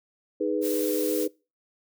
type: chord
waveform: sine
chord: G# minor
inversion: second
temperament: equal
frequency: 311.1 / 415.3 / 493.9 Hz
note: D#4 / G#4 / B4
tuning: 0 / 0 / 0 cents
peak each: -28 dBFS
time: 0.4-1.28 s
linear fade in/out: 10 ms
type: noise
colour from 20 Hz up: blue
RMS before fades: -34 dBFS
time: 0.61-1.28 s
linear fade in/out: 50 ms
effects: noise-tail reverb RT60 0.3 s tail -24 dB re dry